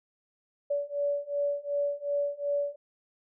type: beating tone pair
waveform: sine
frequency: 572 / 574.7 Hz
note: D5 / D5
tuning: -46 / -38 cents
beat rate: 2.7 Hz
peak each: -31 / -30 dBFS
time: 0.7-2.76 s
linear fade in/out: 10 ms
effects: none